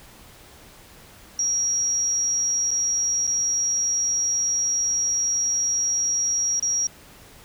sine tone with dropouts, 5670 Hz, F8, 25 cents sharp, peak -20 dBFS, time 1.39-6.87 s, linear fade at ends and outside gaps 2 ms, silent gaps 2.708-2.713 / 3.269-3.275 / 6.597-6.625 s, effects pink hiss -48 dBFS RMS until 7.44 s

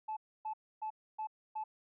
sine tone bursts, 867 Hz, A5, 26 cents flat, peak -35 dBFS, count 5, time 0.08-1.64 s, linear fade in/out 10 ms, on 88 ms, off 280 ms, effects tanh soft clip ceiling -32 dBFS

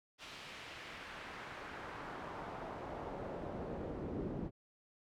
brown noise with band-pass filter sweep, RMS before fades -45 dBFS, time 0.18-4.51 s, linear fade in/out 50 ms, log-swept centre 3500 to 300 Hz, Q 1.1, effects none

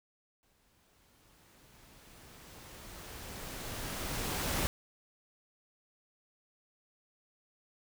pink noise with exponential growth, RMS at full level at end -32 dBFS, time 0.43-4.67 s, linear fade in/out 0 ms, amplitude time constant 920 ms, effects none

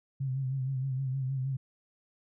sine tone with vibrato, 132.6 Hz, C3, 23 cents sharp, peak -29 dBFS, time 0.2-1.57 s, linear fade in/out 10 ms, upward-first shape sine, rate 6.4 Hz, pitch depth 56 cents each way, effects none

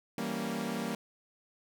sawtooth chord, E diminished seventh, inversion none, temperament equal, 164.81 / 196 / 233.1 / 277.2 Hz, E3 / G3 / Bb3 / Db4, 0 / 0 / 0 / 0 cents, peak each -38 / -34 / -32 / -38 dBFS, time 0.18-0.95 s, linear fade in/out 2 ms, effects none

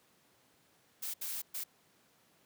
blue noise bursts at uneven times, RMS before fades -39 dBFS, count 3, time 1.02-1.14 / 1.21-1.42 / 1.54-1.64 s, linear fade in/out 10 ms, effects pink hiss -68 dBFS RMS until 2.45 s + high-pass 150 Hz 12 dB/octave

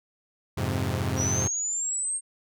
sawtooth chord, F minor, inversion none, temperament equal with one note detuned, 88.02 / 103.83 / 130.81 Hz, F2 / Ab2 / C3, +14 / 0 / 0 cents, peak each -26 dBFS, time 0.57-1.48 s, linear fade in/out 10 ms
sine exponential sweep, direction up, 5750 to 8620 Hz, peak -26 dBFS, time 1.16-2.21 s, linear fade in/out 50 ms
effects none

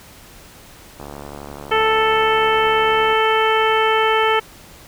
click train, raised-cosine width 1 ms, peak -19 dBFS, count 154, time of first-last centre 1-3.128 s, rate 71.9 Hz
harmonic tone, 440.3 Hz, A4, 1 cent sharp, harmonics 1 / 2 / 3 / 4 / 5 / 6 / 7, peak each -18 / -19 / -20 / -24 / -24 / -28 / -25 dBFS, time 1.71-4.4 s, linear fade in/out 10 ms
effects pink hiss -43 dBFS RMS until 4.87 s

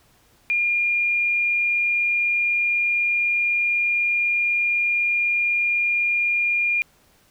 sine tone, 2412 Hz, D7, 46 cents sharp, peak -18 dBFS, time 0.5-6.82 s, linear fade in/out 0 ms, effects pink hiss -58 dBFS RMS until 7.3 s

